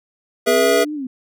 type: chord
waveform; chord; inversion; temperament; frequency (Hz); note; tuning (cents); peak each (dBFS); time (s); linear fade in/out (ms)
square; E major; first; equal with one note detuned; 415.3 / 481.8 / 659.3; G#4 / B4 / E5; 0 / -43 / 0; -18; 0.46-0.85; 20
type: linear two-way sweep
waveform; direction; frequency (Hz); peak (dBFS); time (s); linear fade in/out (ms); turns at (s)
sine; up then down; 246.9 to 305.8 to 246.9; -23; 0.47-1.07; 5; 0.94
effects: none